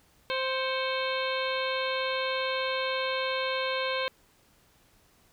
harmonic tone with a mistuned harmonic, 523.3 Hz, C5, in tune, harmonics 1 / 2 / 3 / 4 / 5 / 6 / 7 / 8, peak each -31 / -34 / -36 / -37 / -38 / -39 / -39 / -40 dBFS, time 0.3-4.08 s, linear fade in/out 0 ms, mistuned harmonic 4, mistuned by +100 cents, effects pink hiss -63 dBFS RMS until 5.32 s

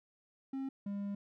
triangle tone pair in turn, 268.6 / 201.1 Hz, C4 / G3, +46 / +44 cents, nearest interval perfect fourth, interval 502 cents, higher first, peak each -34 / -34 dBFS, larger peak neither, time 0.53-0.69 / 0.86-1.15 s, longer second, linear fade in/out 5 ms, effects none

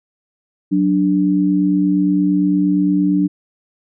sine tone pair together, 185.02 / 293.7 Hz, F#3 / D4, 0 / 0 cents, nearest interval minor sixth, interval 800 cents, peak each -16 / -14 dBFS, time 0.71-3.28 s, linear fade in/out 20 ms, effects none

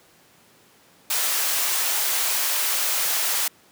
white high-pass noise, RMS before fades -23 dBFS, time 1.1-3.48 s, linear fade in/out 5 ms, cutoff 610 Hz, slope 12 dB/octave, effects pink hiss -55 dBFS RMS until 3.71 s + high-pass 150 Hz 12 dB/octave

